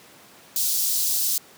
white high-pass noise, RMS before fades -23 dBFS, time 0.56-1.38 s, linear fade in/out 2 ms, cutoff 4100 Hz, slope 24 dB/octave, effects pink hiss -49 dBFS RMS until 1.57 s + high-pass 200 Hz 12 dB/octave

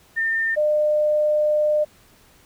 sine tone pair in turn, 1807 / 603 Hz, A6 / D5, +46 / +46 cents, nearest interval octave + perfect fifth, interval 1900 cents, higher first, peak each -19 / -16 dBFS, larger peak second, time 0.16-0.56 / 0.56-1.85 s, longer second, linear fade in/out 20 ms, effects pink hiss -54 dBFS RMS until 2.45 s

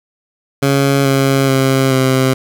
15% pulse tone with pitch steps, 138.59 / 136.13 / 133.71 / 131.34 Hz, C#3 / C#3 / C3 / C3, 0 / -31 / +38 / +7 cents, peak -4 dBFS, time 0.62-2.34 s, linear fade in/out 10 ms, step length 430 ms, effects none

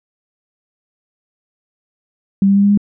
sine tone with pitch steps, 196 / 198.05 / 200.1 / 202.2 / 204.3 Hz, G3 / G3 / G3 / G#3 / G#3, 0 / +18 / +36 / -46 / -28 cents, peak -8 dBFS, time 2.42-2.775 s, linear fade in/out 2 ms, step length 71 ms, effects none

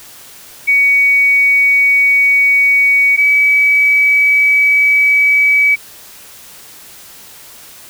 sine tone pair in turn, 2250 / 2281 Hz, C#7 / C#7, +25 / +49 cents, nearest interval unison, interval 24 cents, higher second, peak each -7 dBFS, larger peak neither, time 0.67-3.17 / 3.17-5.76 s, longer second, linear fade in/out 20 ms, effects white hiss -37 dBFS RMS until 7.89 s

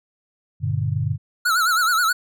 sine chord, G minor, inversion none, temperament equal with one note detuned, 98 / 119.4 / 146.83 Hz, G2 / Bb2 / D3, 0 / +42 / 0 cents, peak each -24 dBFS, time 0.6-1.18 s, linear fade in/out 50 ms
square tone with vibrato, 1380 Hz, F6, 21 cents flat, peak -17 dBFS, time 1.45-2.13 s, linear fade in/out 10 ms, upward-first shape sine, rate 9.4 Hz, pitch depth 120 cents each way
effects none

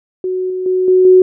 sine tone with level steps, 370 Hz, F#4, in tune, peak -15 / -17 / -11 / -6 / -3 dBFS, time 0.24-1.22 s, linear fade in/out 2 ms, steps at 0.5 / 0.66 / 0.88 / 1.05 s, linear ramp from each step 2 ms, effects none

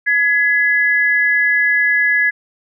sine tone pair together, 1683.9 / 2013 Hz, G#6 / B6, +23 / +33 cents, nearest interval minor third, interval 310 cents, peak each -13 / -16 dBFS, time 0.06-2.31 s, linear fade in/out 20 ms, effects none

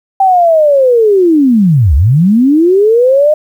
sine linear two-way sweep, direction down then up, 785 to 62.9 to 619 Hz, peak -4 dBFS, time 0.2-3.34 s, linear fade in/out 5 ms, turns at 1.95 s, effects 7-bit

